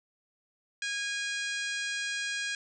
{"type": "harmonic tone", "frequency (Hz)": 820, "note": "G#5", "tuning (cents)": -22, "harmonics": [2, 3, 4, 5, 6, 7, 8, 9, 10], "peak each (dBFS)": [-34, -38, -40, -42, -44, -45, -46, -47, -48], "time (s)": [0.82, 2.55], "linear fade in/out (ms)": 2, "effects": []}